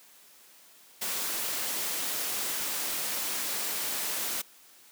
white noise, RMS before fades -32 dBFS, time 1.01-4.42 s, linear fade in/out 10 ms, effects white hiss -56 dBFS RMS until 4.91 s + high-pass 200 Hz 12 dB/octave

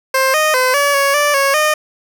15% pulse tone with pitch steps, 528 / 618 / 511 / 570 / 557 / 585 / 551 / 611 Hz, C5 / D#5 / C5 / C#5 / C#5 / D5 / C#5 / D#5, +16 / -12 / -41 / +48 / +8 / -7 / -11 / -32 cents, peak -5 dBFS, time 0.14-1.74 s, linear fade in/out 5 ms, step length 200 ms, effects none

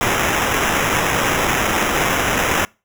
blue noise with sample-and-hold, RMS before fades -18 dBFS, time 0.01-2.65 s, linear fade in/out 0 ms, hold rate 4410 Hz, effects noise-tail reverb RT60 0.3 s tail -26 dB re dry

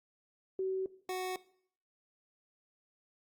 sine / 25% pulse tone pair in turn, 379.1 / 370 Hz, F#4 / F#4, +42 / 0 cents, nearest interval unison, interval 42 cents, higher first, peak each -31 / -31 dBFS, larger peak neither, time 0.59-0.86 / 1.09-1.36 s, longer neither, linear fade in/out 2 ms, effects noise-tail reverb RT60 0.6 s tail -19 dB re dry + Opus 48 kbps

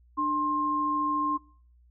sine tone pair together, 297.7 / 1060.9 Hz, D4 / C6, +24 / +24 cents, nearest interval octave + minor seventh, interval 2200 cents, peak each -31 / -25 dBFS, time 0.17-1.38 s, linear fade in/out 20 ms, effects noise-tail reverb RT60 0.5 s tail -25 dB re dry + added 60 Hz sine -56 dBFS peak until 1.9 s

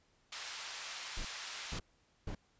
white band-pass noise, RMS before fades -45 dBFS, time 0.32-1.79 s, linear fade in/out 5 ms, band 890 to 5400 Hz, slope 12 dB/octave
brown noise bursts, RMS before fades -40 dBFS, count 3, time 1.17-2.35 s, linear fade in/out 5 ms, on 80 ms, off 470 ms
effects pink hiss -72 dBFS RMS until 2.59 s + resampled to 16000 Hz

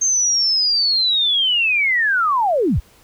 sine linear sweep, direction down, 6390 to 33.2 Hz, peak -14 dBFS, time 0.01-2.8 s, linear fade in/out 10 ms, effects pink hiss -51 dBFS RMS until 3.03 s

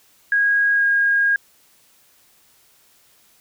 sine tone with pitch glide, 1642 to 1628.8 Hz, G#6 to G#6, -20 to -34 cents, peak -14 dBFS, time 0.32-1.36 s, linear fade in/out 2 ms, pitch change -14 cents, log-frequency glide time 0.74-0.84 s, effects white hiss -56 dBFS RMS until 3.4 s

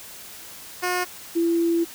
10% pulse / sine tone pair in turn, 360 / 336.7 Hz, F#4 / E4, -47 / +37 cents, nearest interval minor second, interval 116 cents, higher first, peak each -14 / -18 dBFS, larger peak first, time 0.82-1.05 / 1.35-1.85 s, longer second, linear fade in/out 20 ms, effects white hiss -41 dBFS RMS until 1.94 s

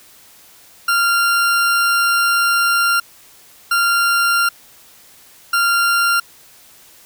40% pulse tone bursts at uneven times, 1389 Hz, F6, 10 cents flat, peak -12 dBFS, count 3, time 0.88-3 / 3.71-4.49 / 5.53-6.2 s, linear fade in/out 5 ms, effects white hiss -46 dBFS RMS until 7.05 s

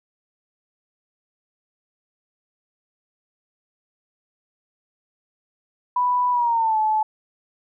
sine tone with pitch glide, 987.8 to 864.9 Hz, B5 to A5, 0 to -30 cents, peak -17 dBFS, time 5.96-7.03 s, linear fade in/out 5 ms, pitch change -230 cents, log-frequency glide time 6.31-6.78 s, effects none

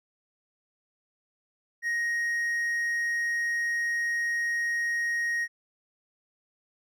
triangle tone, 1875 Hz, A#6, 10 cents sharp, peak -24 dBFS, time 1.82-5.48 s, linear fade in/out 50 ms, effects none

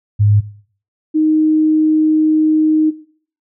sine tone pair in turn, 103.83 / 311.1 Hz, G#2 / D#4, 0 / 0 cents, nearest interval octave + perfect fifth, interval 1900 cents, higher second, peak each -8 / -10 dBFS, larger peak first, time 0.19-0.41 / 1.14-2.91 s, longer second, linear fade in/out 20 ms, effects noise-tail reverb RT60 0.5 s tail -17 dB re dry

